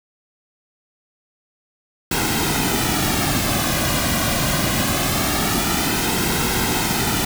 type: noise with flanger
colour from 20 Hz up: pink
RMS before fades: -20 dBFS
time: 2.11-7.25 s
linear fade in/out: 5 ms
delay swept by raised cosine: 1.7 to 2.29 ms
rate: 0.23 Hz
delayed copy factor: -0.6
effects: none